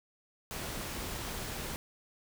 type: noise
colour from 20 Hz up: pink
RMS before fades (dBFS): -39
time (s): 0.51-1.76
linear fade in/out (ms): 0
effects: none